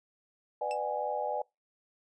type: chord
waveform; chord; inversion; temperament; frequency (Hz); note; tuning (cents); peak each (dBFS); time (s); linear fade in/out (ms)
sine; G# half-diminished seventh; first; just; 498.4 / 598 / 747.5 / 830.6; B4 / D5 / F#5 / G#5; +16 / +31 / +17 / 0; -37 / -35 / -38 / -34; 0.61-1.42; 5
type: tone with exponential decay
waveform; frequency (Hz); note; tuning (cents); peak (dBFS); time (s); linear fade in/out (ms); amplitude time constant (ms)
sawtooth; 2657; E7; +13; -34; 0.71-0.79; 0; 17
effects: noise-tail reverb RT60 0.2 s tail -24 dB re dry + resampled to 22050 Hz